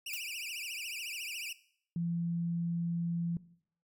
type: tone with vibrato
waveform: sawtooth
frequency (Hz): 2605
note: E7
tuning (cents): -21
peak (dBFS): -35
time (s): 0.06-1.53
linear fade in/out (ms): 5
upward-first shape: triangle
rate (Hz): 14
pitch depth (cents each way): 230
type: noise with exponential decay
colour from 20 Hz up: violet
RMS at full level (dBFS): -36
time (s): 0.13-0.28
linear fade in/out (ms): 2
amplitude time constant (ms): 31
type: tone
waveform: sine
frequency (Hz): 170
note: F3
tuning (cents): -46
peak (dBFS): -31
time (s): 1.96-3.37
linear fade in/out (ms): 2
effects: noise-tail reverb RT60 0.6 s tail -18 dB re dry